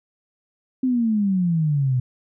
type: exponential sweep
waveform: sine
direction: down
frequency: 263 to 123.47 Hz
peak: -17 dBFS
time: 0.83-2 s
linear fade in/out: 5 ms
effects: none